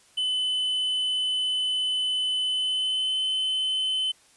triangle tone with pitch glide, 3019 to 3049 Hz, F#7 to G7, +34 to -49 cents, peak -22 dBFS, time 0.17-4.12 s, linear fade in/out 10 ms, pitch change +17 cents, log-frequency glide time 2.44-3.17 s, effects white hiss -58 dBFS RMS until 4.36 s + resampled to 24000 Hz

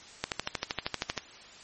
click train, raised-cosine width 0.2 ms, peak -11 dBFS, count 13, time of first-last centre 0.24-1.177 s, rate 12.8 Hz, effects white hiss -50 dBFS RMS until 1.63 s + MP3 32 kbps

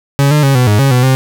40% pulse tone with pitch steps, 140 / 149.9 / 137.3 / 125.3 / 104.1 / 137.2 / 125 / 131.4 Hz, C#3 / D3 / C#3 / B2 / G#2 / C#3 / B2 / C3, +18 / +36 / -16 / +25 / +5 / -17 / +21 / +8 cents, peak -6 dBFS, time 0.19-1.15 s, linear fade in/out 0 ms, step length 120 ms, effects none

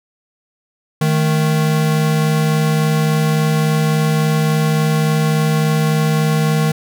square tone pair together, 155.56 / 219.1 Hz, D#3 / A3, 0 / -7 cents, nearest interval tritone, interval 593 cents, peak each -14 / -22 dBFS, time 1.01-6.72 s, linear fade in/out 5 ms, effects none

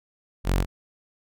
sawtooth tone, 45.84 Hz, F#1, 15 cents flat, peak -16 dBFS, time 0.44-0.66 s, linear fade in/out 50 ms, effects none

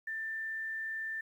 sine tone, 1781 Hz, A6, 21 cents sharp, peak -35 dBFS, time 0.07-1.21 s, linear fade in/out 5 ms, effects 11-bit

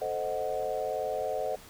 sine chord, A diminished seventh, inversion none, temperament equal, 440 / 523.3 / 622.3 / 740 Hz, A4 / C5 / Eb5 / Gb5, 0 / 0 / 0 / 0 cents, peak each -36 / -34 / -34 / -35 dBFS, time 0.01-1.56 s, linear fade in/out 10 ms, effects pink hiss -51 dBFS RMS until 1.69 s

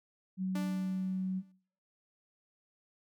sine tone, 187.3 Hz, F#3, 21 cents sharp, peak -31 dBFS, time 0.37-1.43 s, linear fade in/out 50 ms
sawtooth tone with exponential decay, 293.7 Hz, D4, in tune, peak -33 dBFS, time 0.55-1.52 s, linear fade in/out 5 ms, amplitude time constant 210 ms
effects noise-tail reverb RT60 0.6 s tail -24 dB re dry

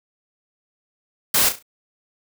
white noise with echo, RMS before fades -17 dBFS, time 1.34-1.49 s, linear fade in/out 5 ms, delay 34 ms, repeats 4, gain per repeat -9 dB, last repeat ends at 1.626 s, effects none

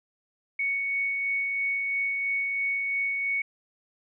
sine tone with tremolo, 2224 Hz, C#7, 5 cents sharp, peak -24 dBFS, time 0.59-3.42 s, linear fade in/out 5 ms, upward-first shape sine, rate 3 Hz, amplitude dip 25%, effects none

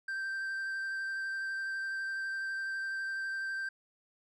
triangle tone with vibrato, 1568 Hz, G6, in tune, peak -32 dBFS, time 0.08-3.69 s, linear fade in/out 5 ms, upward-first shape triangle, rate 12 Hz, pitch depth 13 cents each way, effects resampled to 24000 Hz

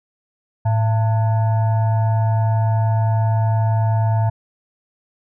sine tone with frequency modulation, 108.7 Hz, A2, 21 cents flat, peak -14 dBFS, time 0.65-4.3 s, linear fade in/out 10 ms, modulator 787 Hz, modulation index 0.47, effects none

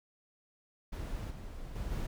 brown noise with level steps, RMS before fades -38 / -44 / -38 / -35 dBFS, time 0.92-2.07 s, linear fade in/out 10 ms, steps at 1.3 / 1.75 / 1.91 s, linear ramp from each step 10 ms, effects none

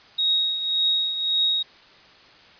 sine tone with tremolo, 3771 Hz, A#7, 19 cents sharp, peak -17 dBFS, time 0.18-1.63 s, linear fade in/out 10 ms, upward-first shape triangle, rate 1.8 Hz, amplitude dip 65%, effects white hiss -50 dBFS RMS until 2.59 s + resampled to 11025 Hz

